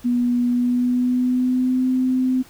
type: tone with pitch glide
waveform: sine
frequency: 243.4 to 256.7 Hz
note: B3 to C4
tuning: -25 to -33 cents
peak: -16 dBFS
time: 0.04-2.43 s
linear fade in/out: 20 ms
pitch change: +92 cents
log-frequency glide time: 0.47-1.87 s
effects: pink hiss -48 dBFS RMS until 2.49 s